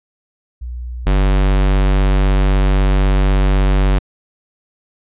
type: tone pair in turn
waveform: sine / square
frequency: 60.7 / 48.08 Hz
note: B1 / G1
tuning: -29 / -33 cents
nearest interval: major third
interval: 404 cents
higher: first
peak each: -23 / -11 dBFS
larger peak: second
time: 0.61-1.06 / 1.06-3.99 s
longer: second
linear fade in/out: 10 ms
effects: resampled to 8000 Hz

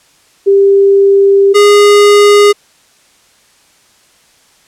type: tone pair in turn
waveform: sine / square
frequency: 395.6 / 410.6 Hz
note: G4 / G#4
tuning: +16 / -20 cents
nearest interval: minor second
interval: 64 cents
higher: second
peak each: -3 dBFS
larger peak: neither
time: 0.46-1.54 / 1.54-2.53 s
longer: first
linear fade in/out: 20 ms
effects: white hiss -48 dBFS RMS until 4.67 s + low-pass 9000 Hz 12 dB/octave

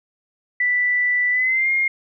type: tone with pitch glide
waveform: sine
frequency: 1975.5 to 2130 Hz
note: B6 to C7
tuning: 0 to +30 cents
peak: -16 dBFS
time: 0.6-1.88 s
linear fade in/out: 5 ms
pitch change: +130 cents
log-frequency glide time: 1.31-1.7 s
effects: none

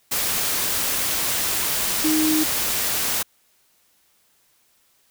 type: tone in noise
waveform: sine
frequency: 311.1 Hz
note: D#4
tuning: in tune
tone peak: -18 dBFS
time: 2.04-2.44 s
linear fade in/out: 10 ms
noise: white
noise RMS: -23 dBFS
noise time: 0.11-3.23 s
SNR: +2 dB
effects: white hiss -62 dBFS RMS until 5.1 s

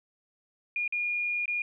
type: tone with dropouts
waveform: sine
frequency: 2430 Hz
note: D#7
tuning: 42 cents flat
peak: -27 dBFS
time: 0.76-1.62 s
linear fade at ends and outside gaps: 2 ms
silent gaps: 0.878-0.924 / 1.457-1.479 s
effects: none

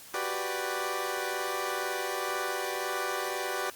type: chord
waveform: 15% pulse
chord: G major seventh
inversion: third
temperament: equal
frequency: 370 / 392 / 493.9 / 587.3 Hz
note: F#4 / G4 / B4 / D5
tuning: 0 / 0 / 0 / 0 cents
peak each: -30 dBFS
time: 0.14-3.7 s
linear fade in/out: 2 ms
effects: white hiss -49 dBFS RMS until 3.75 s + Opus 48 kbps

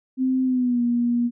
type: tone with pitch glide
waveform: sine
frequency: 259.5 to 239.3 Hz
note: C4 to A#3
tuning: -14 to +46 cents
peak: -18 dBFS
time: 0.17-1.31 s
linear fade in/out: 50 ms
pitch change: -140 cents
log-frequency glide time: 0.44-0.82 s
effects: none

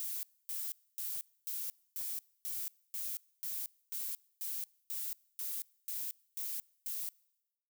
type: noise bursts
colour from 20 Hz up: violet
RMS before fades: -39 dBFS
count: 15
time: 0-7.09 s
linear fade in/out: 0 ms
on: 230 ms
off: 260 ms
effects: noise-tail reverb RT60 1.0 s tail -26 dB re dry

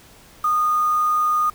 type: tone with quantisation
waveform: sine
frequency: 1229 Hz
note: D#6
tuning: 22 cents flat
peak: -16 dBFS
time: 0.44-1.5 s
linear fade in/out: 5 ms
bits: 6
effects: pink hiss -48 dBFS RMS until 1.54 s

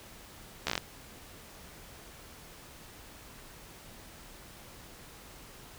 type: slowing click train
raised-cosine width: 0.2 ms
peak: -12 dBFS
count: 7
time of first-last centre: 0.67-0.778 s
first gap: 13 ms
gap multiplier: 1.13
effects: pink hiss -51 dBFS RMS until 5.78 s

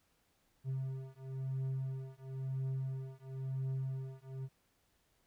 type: beating tone pair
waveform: triangle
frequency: 132.2 / 133.18 Hz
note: C3 / C3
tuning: +18 / +31 cents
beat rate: 0.98 Hz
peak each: -38 / -38 dBFS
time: 0.64-4.49 s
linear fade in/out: 50 ms
effects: pink hiss -75 dBFS RMS until 5.26 s

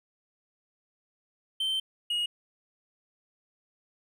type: tone pair in turn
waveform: triangle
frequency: 3108 / 2881 Hz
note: G7 / F#7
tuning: -16 / -47 cents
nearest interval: minor second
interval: 131 cents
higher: first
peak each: -25 dBFS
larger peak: neither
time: 1.6-1.8 / 2.1-2.26 s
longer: first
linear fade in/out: 5 ms
effects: none

